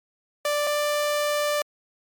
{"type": "tone pair in turn", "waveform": "sawtooth", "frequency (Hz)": [588, 590.3], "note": ["D5", "D5"], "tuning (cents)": [2, 9], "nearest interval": "unison", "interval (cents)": 7, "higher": "second", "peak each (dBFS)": [-18, -18], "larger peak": "neither", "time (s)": [[0.45, 0.67], [0.67, 1.62]], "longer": "second", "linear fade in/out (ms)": 2, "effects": ["MP3 96 kbps"]}